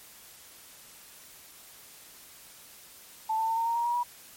sine tone with pitch steps, 880 / 891.8 / 903.7 / 915.8 / 928 / 940.4 / 953 / 965.8 Hz, A5 / A5 / A5 / A#5 / A#5 / A#5 / A#5 / B5, 0 / +23 / +46 / -31 / -8 / +15 / +38 / -39 cents, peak -25 dBFS, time 3.29-4.034 s, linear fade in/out 10 ms, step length 93 ms, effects white hiss -51 dBFS RMS until 4.36 s + MP3 64 kbps

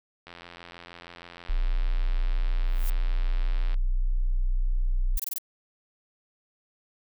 click train, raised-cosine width 0.3 ms, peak -27 dBFS, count 301, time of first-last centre 0.27-3.742 s, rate 86.4 Hz
sine tone, 30.87 Hz, B0, in tune, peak -21 dBFS, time 1.49-5.18 s, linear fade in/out 10 ms
violet noise with exponential growth, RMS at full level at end -34 dBFS, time 2.65-2.9 s, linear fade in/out 5 ms, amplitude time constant 53 ms
violet noise bursts, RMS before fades -30 dBFS, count 5, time 5.17-5.384 s, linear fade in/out 5 ms, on 26 ms, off 21 ms
effects none

